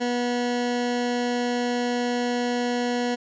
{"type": "tone", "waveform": "20% pulse", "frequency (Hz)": 243.2, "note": "B3", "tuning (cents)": -26, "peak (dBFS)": -18, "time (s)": [0, 3.16], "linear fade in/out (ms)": 20, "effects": ["resampled to 16000 Hz"]}